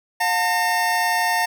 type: tone cluster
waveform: square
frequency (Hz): 716 / 898 / 1832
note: F5 / A5 / A#6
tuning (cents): +43 / +35 / -31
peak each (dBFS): -24 / -23 / -23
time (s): 0.2-1.46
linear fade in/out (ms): 10
effects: none